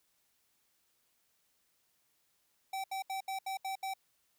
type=tone bursts; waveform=square; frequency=771 Hz; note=G5; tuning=29 cents flat; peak=-36 dBFS; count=7; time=2.73-3.938 s; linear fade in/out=5 ms; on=110 ms; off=73 ms; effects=white hiss -75 dBFS RMS until 4.38 s